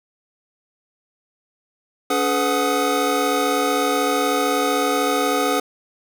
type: tone cluster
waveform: square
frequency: 282.9 / 428 / 501 / 736 / 1248 Hz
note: C#4 / A4 / B4 / F#5 / D#6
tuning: +35 / -48 / +25 / -9 / +5 cents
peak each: -25 dBFS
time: 2.1-5.6 s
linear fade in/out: 5 ms
effects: none